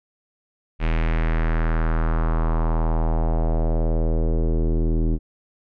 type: tone with low-pass filter sweep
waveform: square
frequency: 40.47 Hz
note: E1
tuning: 31 cents flat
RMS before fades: -20 dBFS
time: 0.79-5.19 s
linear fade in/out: 50 ms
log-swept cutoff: 2500 to 310 Hz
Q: 2.3
effects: none